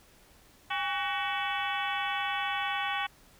harmonic tone with a mistuned harmonic, 375.9 Hz, F#4, 27 cents sharp, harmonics 2 / 3 / 4 / 5 / 6 / 7 / 8 / 9, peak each -34 / -36 / -37 / -38 / -39 / -39 / -40 / -41 dBFS, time 0.7-3.07 s, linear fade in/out 10 ms, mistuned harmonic 2, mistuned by +120 cents, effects pink hiss -59 dBFS RMS until 3.39 s

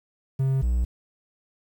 triangle tone pair in turn, 133.7 / 60.28 Hz, C3 / B1, +38 / -41 cents, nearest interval octave + major second, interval 1379 cents, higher first, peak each -18 dBFS, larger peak neither, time 0.39-0.62 / 0.62-0.85 s, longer neither, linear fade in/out 10 ms, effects 9-bit

